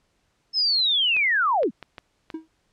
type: linear sweep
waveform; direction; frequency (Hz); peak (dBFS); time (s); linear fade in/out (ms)
sine; down; 5274 to 164.81; -18; 0.53-1.71; 50
type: clicks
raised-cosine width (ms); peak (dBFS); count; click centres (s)
0.3; -21; 5; 1.166 / 1.632 / 1.827 / 1.982 / 2.302
type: tone with exponential decay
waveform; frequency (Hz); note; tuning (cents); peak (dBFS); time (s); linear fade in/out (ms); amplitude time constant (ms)
triangle; 320; D#4; +49; -24; 2.34-2.48; 5; 30
effects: pink hiss -69 dBFS RMS until 2.72 s + low-pass 8000 Hz 12 dB/octave